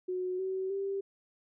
sine tone with pitch steps, 366.5 / 378.6 / 393 Hz, F#4 / F#4 / G4, -16 / +40 / +4 cents, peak -31 dBFS, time 0.08-1.01 s, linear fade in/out 10 ms, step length 310 ms, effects none

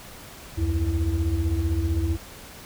sine tone cluster, 71.9 / 87.5 / 328.2 Hz, D2 / F2 / E4, -36 / +4 / -8 cents, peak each -24 / -23 / -28 dBFS, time 0.57-2.17 s, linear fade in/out 20 ms, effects tanh soft clip ceiling -15 dBFS + pink hiss -43 dBFS RMS until 2.65 s

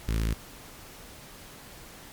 sawtooth tone with notch filter, 55 Hz, A1, in tune, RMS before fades -27 dBFS, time 0.08-0.34 s, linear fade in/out 5 ms, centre 740 Hz, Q 0.66, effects pink hiss -47 dBFS RMS until 2.12 s + MP3 96 kbps

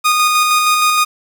sawtooth tone with tremolo, 1233 Hz, D#6, 16 cents flat, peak -6 dBFS, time 0.04-1.05 s, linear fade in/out 20 ms, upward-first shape square, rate 6.4 Hz, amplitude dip 25%, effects 7-bit

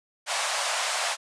pink band-pass noise, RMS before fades -28 dBFS, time 0.26-1.17 s, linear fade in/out 50 ms, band 600 to 9600 Hz, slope 48 dB/octave, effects none

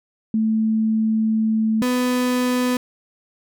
sine / 35% pulse tone pair in turn, 220 / 249.7 Hz, A3 / B3, 0 / +19 cents, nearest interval major second, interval 219 cents, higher second, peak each -16 dBFS, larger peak neither, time 0.34-1.82 / 1.82-2.77 s, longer first, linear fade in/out 2 ms, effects none

